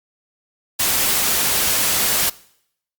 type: noise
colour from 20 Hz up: white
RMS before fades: -18 dBFS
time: 0.79-2.3 s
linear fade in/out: 10 ms
effects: noise-tail reverb RT60 0.7 s tail -21 dB re dry + Opus 48 kbps